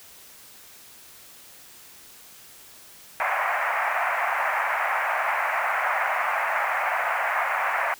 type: band-pass noise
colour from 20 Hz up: pink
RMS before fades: -25 dBFS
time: 3.2-7.94 s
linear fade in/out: 0 ms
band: 650 to 2300 Hz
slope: 48 dB/octave
effects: white hiss -48 dBFS RMS until 7.99 s